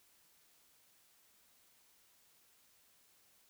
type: silence
effects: white hiss -69 dBFS RMS until 3.49 s